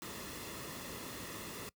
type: noise with comb filter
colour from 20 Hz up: pink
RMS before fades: -45 dBFS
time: 0.02-1.69 s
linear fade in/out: 0 ms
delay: 1.3 ms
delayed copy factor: -0.5
effects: noise-tail reverb RT60 0.1 s tail -23 dB re dry + high-pass 60 Hz 12 dB/octave